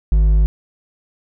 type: tone with hard clipping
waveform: triangle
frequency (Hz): 51.91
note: G#1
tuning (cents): 0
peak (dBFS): -11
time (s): 0.12-0.46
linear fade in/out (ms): 0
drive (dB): 8
effects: none